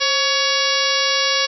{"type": "harmonic tone with a mistuned harmonic", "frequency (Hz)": 561, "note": "C#5", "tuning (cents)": 21, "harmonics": [1, 2, 3, 4, 5, 6, 7, 8, 9, 10], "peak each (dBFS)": [-25, -25, -25, -25, -25, -25, -25, -25, -25, -25], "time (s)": [0, 1.47], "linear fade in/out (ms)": 20, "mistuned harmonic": 1, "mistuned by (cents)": -79, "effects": []}